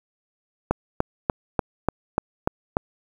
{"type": "click train", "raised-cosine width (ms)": 1, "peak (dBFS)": -5, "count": 8, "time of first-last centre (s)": [0.71, 2.769], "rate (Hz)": 3.4, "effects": ["7-bit"]}